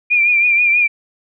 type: tone with vibrato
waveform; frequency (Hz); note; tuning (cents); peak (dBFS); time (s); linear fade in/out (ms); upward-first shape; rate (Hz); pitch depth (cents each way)
sine; 2401; D7; +38; -10; 0.1-0.88; 20; triangle; 6.2; 57
effects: none